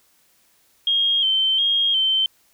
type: tone with vibrato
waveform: sine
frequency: 3173 Hz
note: G7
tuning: 20 cents sharp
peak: -16 dBFS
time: 0.87-2.26 s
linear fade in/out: 2 ms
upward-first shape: square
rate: 1.4 Hz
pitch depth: 41 cents each way
effects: white hiss -60 dBFS RMS until 2.53 s